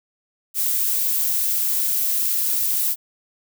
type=noise; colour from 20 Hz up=violet; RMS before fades=-21 dBFS; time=0.54-2.96 s; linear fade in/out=50 ms; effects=none